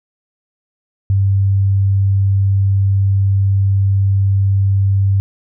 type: tone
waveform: sine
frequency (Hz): 98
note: G2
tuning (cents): 0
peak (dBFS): -10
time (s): 1.1-5.2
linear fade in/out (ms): 0
effects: none